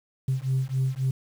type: beating tone pair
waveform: sine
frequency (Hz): 130 / 133.7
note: C3 / C3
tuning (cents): -11 / +38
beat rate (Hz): 3.7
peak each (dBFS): -25 / -25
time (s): 0.28-1.11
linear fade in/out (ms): 5
effects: tanh soft clip ceiling -18 dBFS + 8-bit